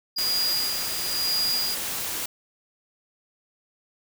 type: tone with tremolo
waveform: triangle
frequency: 4859 Hz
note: D#8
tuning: 42 cents flat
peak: -21 dBFS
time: 0.16-1.75 s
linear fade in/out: 10 ms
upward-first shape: sine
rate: 0.99 Hz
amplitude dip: 70%
type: noise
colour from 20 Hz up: white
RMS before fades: -30 dBFS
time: 0.18-2.26 s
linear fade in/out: 5 ms
effects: none